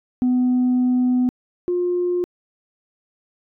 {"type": "tone pair in turn", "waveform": "sine", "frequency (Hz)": [250.5, 355.2], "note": ["B3", "F4"], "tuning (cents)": [25, 29], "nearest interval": "tritone", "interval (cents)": 604, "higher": "second", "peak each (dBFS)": [-13, -17], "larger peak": "first", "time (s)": [[0.22, 1.29], [1.68, 2.24]], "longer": "first", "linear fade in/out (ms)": 0, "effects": ["tanh soft clip ceiling -13 dBFS"]}